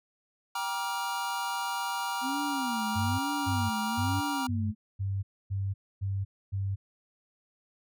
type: chord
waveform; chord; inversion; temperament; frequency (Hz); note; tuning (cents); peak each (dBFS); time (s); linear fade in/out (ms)
square; G minor seventh; none; equal with one note detuned; 784 / 951.9 / 1174.7 / 1396.9; G5 / Bb5 / D6 / F6; 0 / +36 / 0 / 0; -38 / -34 / -40 / -38; 0.55-4.47; 5
type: tone with vibrato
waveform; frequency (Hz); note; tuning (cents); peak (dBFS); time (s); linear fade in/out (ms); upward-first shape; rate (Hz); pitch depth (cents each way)
sine; 249.5; B3; +18; -32; 2.21-4.75; 50; sine; 1.1; 260
type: tone bursts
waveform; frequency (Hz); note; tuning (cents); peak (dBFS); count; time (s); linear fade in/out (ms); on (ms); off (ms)
sine; 97.9; G2; -2; -28; 8; 2.95-6.76; 20; 240; 270
effects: none